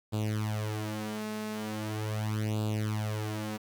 sawtooth tone with flanger, 107.4 Hz, A2, 41 cents flat, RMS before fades -33 dBFS, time 0.12-3.58 s, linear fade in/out 20 ms, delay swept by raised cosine 0.25 to 4.75 ms, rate 0.4 Hz, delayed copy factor +0.85, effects 9-bit

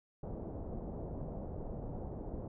pink low-pass noise, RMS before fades -42 dBFS, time 0.23-2.48 s, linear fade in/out 5 ms, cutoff 690 Hz, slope 24 dB/octave, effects none

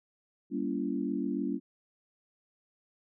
sine chord, G diminished seventh, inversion none, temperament just, 196 / 235.2 / 282.2 / 338.7 Hz, G3 / Bb3 / Db4 / Fb4, 0 / +16 / +31 / +47 cents, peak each -36 / -35 / -33 / -37 dBFS, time 0.5-1.6 s, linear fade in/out 50 ms, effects none

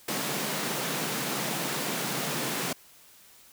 pink high-pass noise, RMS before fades -31 dBFS, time 0.08-2.73 s, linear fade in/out 5 ms, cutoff 130 Hz, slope 96 dB/octave, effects white hiss -55 dBFS RMS until 3.52 s

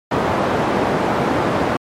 white band-pass noise, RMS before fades -18 dBFS, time 0.11-1.77 s, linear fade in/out 5 ms, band 110 to 820 Hz, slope 12 dB/octave, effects MP3 64 kbps

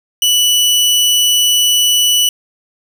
sawtooth tone, 2960 Hz, F#7, in tune, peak -6 dBFS, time 0.22-2.29 s, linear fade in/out 2 ms, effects 7-bit

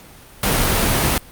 pink noise, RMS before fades -17 dBFS, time 0.43-1.18 s, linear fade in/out 2 ms, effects pink hiss -43 dBFS RMS until 1.31 s + Opus 48 kbps

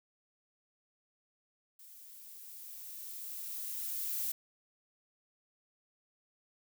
violet noise with level ramp, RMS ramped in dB -55 to -35 dBFS, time 1.79-4.32 s, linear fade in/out 5 ms, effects none

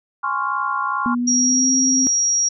sine chord, Db major seventh, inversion second, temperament equal, 830.6 / 1046.5 / 1108.7 / 1396.9 Hz, Ab5 / C6 / Db6 / F6, 0 / 0 / 0 / 0 cents, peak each -29 / -24 / -23 / -25 dBFS, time 0.23-1.15 s, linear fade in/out 10 ms
sine tone with pitch glide, 242.2 to 261.1 Hz, B3 to C4, -34 to -3 cents, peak -18 dBFS, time 1.06-2.07 s, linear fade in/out 0 ms, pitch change +131 cents, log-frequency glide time 1.18-1.71 s
sine tone, 5670 Hz, F8, 25 cents sharp, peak -15 dBFS, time 1.27-2.49 s, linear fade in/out 10 ms
effects none

